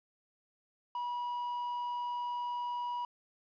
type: tone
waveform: triangle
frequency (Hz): 970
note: B5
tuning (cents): -31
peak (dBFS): -32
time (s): 0.95-3.05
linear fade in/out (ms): 2
effects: resampled to 11025 Hz + 11-bit

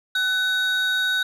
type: tone pair together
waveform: triangle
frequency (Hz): 1501 / 3782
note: F#6 / A#7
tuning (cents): +24 / +24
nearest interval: octave + major third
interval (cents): 1600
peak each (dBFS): -18 / -21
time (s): 0.15-1.23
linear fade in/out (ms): 5
effects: tanh soft clip ceiling -15 dBFS

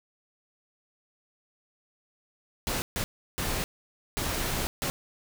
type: noise bursts at uneven times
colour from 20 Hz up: pink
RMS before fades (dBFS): -30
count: 5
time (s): 2.67-2.82 / 2.96-3.04 / 3.38-3.64 / 4.17-4.67 / 4.82-4.9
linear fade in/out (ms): 0
effects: none

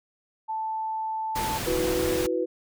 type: tone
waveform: sine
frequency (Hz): 880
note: A5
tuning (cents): 0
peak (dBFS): -27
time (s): 0.48-1.59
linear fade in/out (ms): 20
type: noise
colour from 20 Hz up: pink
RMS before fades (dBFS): -31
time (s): 1.35-2.27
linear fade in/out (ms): 10
type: chord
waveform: sine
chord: E suspended second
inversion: none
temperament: equal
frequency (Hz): 329.6 / 370 / 493.9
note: E4 / F#4 / B4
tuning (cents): 0 / 0 / 0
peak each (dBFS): -29 / -28 / -27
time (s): 1.66-2.46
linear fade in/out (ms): 20
effects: none

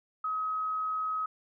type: tone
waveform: sine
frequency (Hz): 1271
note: D#6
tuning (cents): +36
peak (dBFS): -29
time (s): 0.24-1.26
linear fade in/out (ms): 5
effects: none

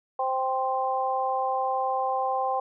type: harmonic tone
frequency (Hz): 261.6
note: C4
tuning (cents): 0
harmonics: 2 / 3 / 4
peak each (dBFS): -30 / -26 / -30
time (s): 0.19-2.6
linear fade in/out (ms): 5
effects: none

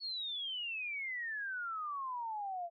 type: exponential sweep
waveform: sine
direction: down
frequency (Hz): 4435 to 672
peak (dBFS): -37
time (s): 0-2.7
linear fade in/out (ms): 50
effects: none

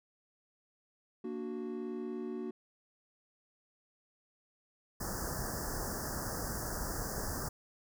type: chord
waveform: triangle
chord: Bb augmented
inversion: none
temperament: equal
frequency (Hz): 233.1 / 293.7 / 370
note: Bb3 / D4 / F#4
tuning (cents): 0 / 0 / 0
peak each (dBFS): -39 / -42 / -38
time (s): 1.24-2.51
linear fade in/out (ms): 5
type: band-stop noise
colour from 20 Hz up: pink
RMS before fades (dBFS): -38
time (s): 5-7.49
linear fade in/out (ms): 10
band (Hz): 1800 to 4800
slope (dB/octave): 96
effects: none

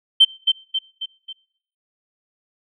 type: tone with echo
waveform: sine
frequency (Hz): 3111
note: G7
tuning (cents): -14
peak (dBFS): -6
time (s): 0.2-0.25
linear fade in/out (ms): 10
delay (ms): 270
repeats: 4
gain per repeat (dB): -6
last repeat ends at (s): 1.33
effects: noise-tail reverb RT60 0.6 s tail -24 dB re dry + tanh soft clip ceiling -2 dBFS

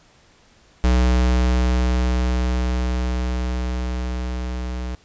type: tone with level ramp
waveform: square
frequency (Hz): 62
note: B1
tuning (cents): +7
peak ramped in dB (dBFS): -14 to -26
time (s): 0.84-4.95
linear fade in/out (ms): 0
effects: pink hiss -54 dBFS RMS until 5.04 s + resampled to 16000 Hz

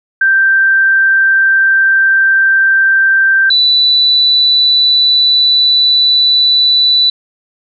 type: tone pair in turn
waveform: sine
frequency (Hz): 1568 / 3972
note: G6 / B7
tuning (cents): 0 / +9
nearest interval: octave + major third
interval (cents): 1609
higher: second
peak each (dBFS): -6 / -6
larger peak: neither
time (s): 0.21-3.5 / 3.5-7.1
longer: second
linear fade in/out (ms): 5
effects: none

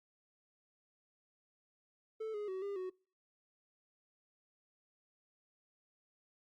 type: tone with pitch steps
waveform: triangle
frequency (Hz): 440 / 416.4 / 377 / 401.3 / 370.7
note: A4 / G#4 / F#4 / G4 / F#4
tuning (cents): 0 / +5 / +32 / +41 / +3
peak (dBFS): -36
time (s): 2.2-2.9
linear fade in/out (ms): 10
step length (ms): 140
effects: noise-tail reverb RT60 0.4 s tail -26 dB re dry + Opus 48 kbps

